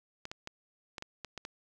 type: clicks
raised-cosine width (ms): 0.2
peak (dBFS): -23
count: 8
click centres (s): 0.254 / 0.315 / 0.474 / 0.982 / 1.024 / 1.247 / 1.377 / 1.451
effects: none